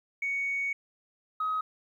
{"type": "tone pair in turn", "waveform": "sine", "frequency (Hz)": [2230, 1265.4], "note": ["C#7", "D#6"], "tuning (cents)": [10, 29], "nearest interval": "minor seventh", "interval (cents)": 981, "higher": "first", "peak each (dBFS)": [-27, -26], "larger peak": "second", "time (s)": [[0.22, 0.73], [1.4, 1.61]], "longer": "first", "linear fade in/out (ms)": 5, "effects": ["tanh soft clip ceiling -23 dBFS", "11-bit"]}